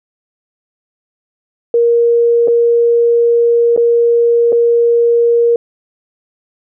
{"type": "tone with dropouts", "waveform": "sine", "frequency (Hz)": 470, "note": "A#4", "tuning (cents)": 14, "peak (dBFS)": -7, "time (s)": [1.74, 5.56], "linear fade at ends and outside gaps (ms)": 2, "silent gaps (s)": [[2.475, 2.481], [3.764, 3.775], [4.522, 4.527]], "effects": []}